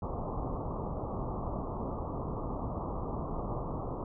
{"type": "low-pass noise", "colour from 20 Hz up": "pink", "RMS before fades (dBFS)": -36, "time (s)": [0.02, 4.04], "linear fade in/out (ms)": 2, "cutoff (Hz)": 1200, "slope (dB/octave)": 96, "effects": []}